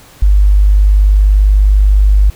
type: tone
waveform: sine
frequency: 50.2 Hz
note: G1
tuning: 42 cents sharp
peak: -4 dBFS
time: 0.22-2.3 s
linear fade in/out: 5 ms
effects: pink hiss -40 dBFS RMS until 2.35 s